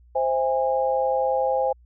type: chord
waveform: sine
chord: C augmented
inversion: none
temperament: just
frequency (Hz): 523.3 / 654.1 / 817.6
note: C5 / E5 / G#5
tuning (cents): 0 / -14 / -27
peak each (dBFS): -22 / -28 / -24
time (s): 0.15-1.73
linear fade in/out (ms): 10
effects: added 60 Hz sine -50 dBFS peak until 1.85 s